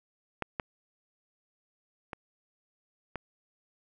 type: clicks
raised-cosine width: 0.5 ms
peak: -16 / -16 / -22 / -20 dBFS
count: 4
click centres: 0.423 / 0.598 / 2.132 / 3.157 s
effects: none